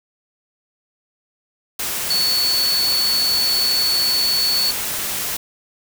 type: tone in noise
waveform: sine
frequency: 4435 Hz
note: C#8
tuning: in tune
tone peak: -16 dBFS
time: 2.1-4.71 s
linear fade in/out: 5 ms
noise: white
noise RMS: -24 dBFS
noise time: 1.79-5.37 s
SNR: +5 dB
effects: none